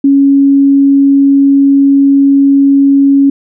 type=tone; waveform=sine; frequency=277.2 Hz; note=C#4; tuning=in tune; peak=-3 dBFS; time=0.04-3.3 s; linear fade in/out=5 ms; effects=none